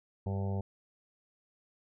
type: harmonic tone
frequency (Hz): 98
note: G2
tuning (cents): 0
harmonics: 1 / 2 / 4 / 5 / 6 / 7 / 8 / 9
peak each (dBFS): -32 / -38 / -44 / -46 / -48 / -49 / -50 / -51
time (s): 0.26-0.61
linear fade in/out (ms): 5
effects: none